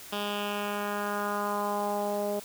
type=tone with low-pass filter sweep; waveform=10% pulse; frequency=205.3 Hz; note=G#3; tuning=20 cents flat; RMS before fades=-31 dBFS; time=0.12-2.4 s; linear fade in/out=10 ms; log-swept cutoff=3700 to 560 Hz; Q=2.4; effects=white hiss -46 dBFS RMS until 2.44 s